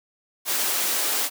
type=high-pass noise; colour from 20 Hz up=white; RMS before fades=-24 dBFS; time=0.45-1.3 s; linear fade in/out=50 ms; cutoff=260 Hz; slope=24 dB/octave; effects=none